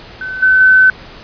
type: tone with level steps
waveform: sine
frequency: 1520 Hz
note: F#6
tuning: 46 cents sharp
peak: -20 / -6 / -4 dBFS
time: 0.21-0.9 s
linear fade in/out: 2 ms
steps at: 0.42 / 0.6 s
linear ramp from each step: 10 ms
effects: pink hiss -35 dBFS RMS until 1.23 s + resampled to 11025 Hz